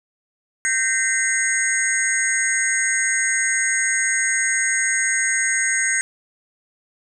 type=tone cluster; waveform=sine; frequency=1564 / 1846 / 2045 / 6630 / 8430 Hz; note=G6 / A#6 / C7 / G#8 / C9; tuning=-4 / -17 / -40 / -4 / +12 cents; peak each=-24 dBFS; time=0.65-6.01 s; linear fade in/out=0 ms; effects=none